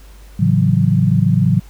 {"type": "chord", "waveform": "sine", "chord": "F# minor seventh", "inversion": "first", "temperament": "equal", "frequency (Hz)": [110, 138.59, 164.81, 185], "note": ["A2", "C#3", "E3", "F#3"], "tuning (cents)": [0, 0, 0, 0], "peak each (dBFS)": -16, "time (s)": [0.39, 1.6], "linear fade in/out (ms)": 10, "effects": ["added 50 Hz sine -37 dBFS peak until 1.69 s", "pink hiss -48 dBFS RMS until 1.69 s"]}